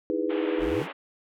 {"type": "chord", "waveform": "sine", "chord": "E major seventh", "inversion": "third", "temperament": "just", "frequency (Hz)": [309, 329.6, 412, 494.4], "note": ["D#4", "E4", "G#4", "B4"], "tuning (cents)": [-12, 0, -14, 2], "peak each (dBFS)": -30, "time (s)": [0.1, 0.82], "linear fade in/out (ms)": 0}
{"type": "band-pass noise", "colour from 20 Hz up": "pink", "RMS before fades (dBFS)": -37, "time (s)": [0.29, 0.93], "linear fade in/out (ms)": 20, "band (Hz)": [280, 3200], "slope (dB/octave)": 48}
{"type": "exponential sweep", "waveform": "square", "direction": "up", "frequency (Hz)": [32.97, 206.7], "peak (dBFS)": -34, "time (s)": [0.58, 0.88], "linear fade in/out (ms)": 50}
{"effects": []}